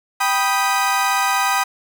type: chord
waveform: 30% pulse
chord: G augmented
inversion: none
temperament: equal with one note detuned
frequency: 784 / 984.3 / 1244.5 Hz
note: G5 / B5 / D#6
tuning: 0 / -6 / 0 cents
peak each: -18 dBFS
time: 0.2-1.64 s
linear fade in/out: 10 ms
effects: 8-bit